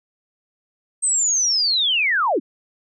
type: linear sweep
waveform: sine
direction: down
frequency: 8372 to 207.7 Hz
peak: -16 dBFS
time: 1.02-2.4 s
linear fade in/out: 20 ms
effects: none